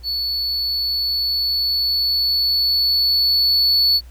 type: tone with level ramp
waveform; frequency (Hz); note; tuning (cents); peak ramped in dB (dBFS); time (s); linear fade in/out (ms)
triangle; 4435; C#8; 0; -19 to -11; 0.03-4.01; 50
effects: added 60 Hz sine -37 dBFS peak until 4.1 s + pink hiss -53 dBFS RMS until 4.1 s